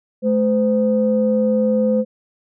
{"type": "tone pair together", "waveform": "sine", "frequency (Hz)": [215.3, 512], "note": ["A3", "C5"], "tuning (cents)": [-37, -38], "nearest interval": "octave + minor third", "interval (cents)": 1499, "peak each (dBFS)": -16, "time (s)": [0.22, 2.05], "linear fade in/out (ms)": 50, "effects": ["tanh soft clip ceiling -6 dBFS"]}